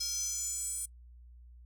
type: tone with high-pass filter sweep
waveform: square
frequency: 467.2 Hz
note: A#4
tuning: 4 cents sharp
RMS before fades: -36 dBFS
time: 0-0.86 s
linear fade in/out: 10 ms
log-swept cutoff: 5300 to 8900 Hz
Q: 7.1
effects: noise-tail reverb RT60 0.1 s tail -24 dB re dry + added 60 Hz sine -51 dBFS peak until 1.65 s